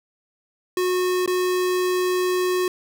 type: tone with dropouts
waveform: square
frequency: 364.5 Hz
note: F#4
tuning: 26 cents flat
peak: -20 dBFS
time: 0.77-2.68 s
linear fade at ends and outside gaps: 2 ms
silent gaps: 1.261-1.276 s
effects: none